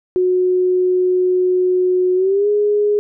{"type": "tone with pitch glide", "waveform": "sine", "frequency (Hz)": [365.6, 415.1], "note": ["F#4", "G#4"], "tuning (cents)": [-21, -1], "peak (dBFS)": -12, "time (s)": [0.16, 2.99], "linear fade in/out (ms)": 0, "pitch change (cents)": 220, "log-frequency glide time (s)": [2.15, 2.48], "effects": []}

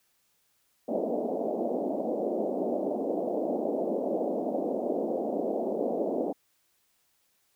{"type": "band-pass noise", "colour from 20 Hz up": "white", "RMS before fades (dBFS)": -30, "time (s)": [0.88, 6.33], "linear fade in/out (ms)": 10, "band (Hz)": [210, 680], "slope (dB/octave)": 48, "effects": ["white hiss -71 dBFS RMS until 7.55 s"]}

